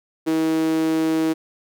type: tone with high-pass filter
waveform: sawtooth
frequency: 160 Hz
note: D#3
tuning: 49 cents sharp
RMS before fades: -20 dBFS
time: 0.26-1.34 s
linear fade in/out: 20 ms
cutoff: 340 Hz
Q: 6
effects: none